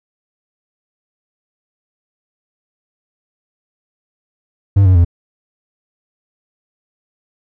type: tone with pitch steps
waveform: triangle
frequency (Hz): 98.8 / 92.7 / 85.8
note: G2 / F#2 / F2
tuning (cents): +14 / +4 / -30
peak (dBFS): -4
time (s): 4.76-5.048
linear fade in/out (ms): 10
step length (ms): 96
effects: none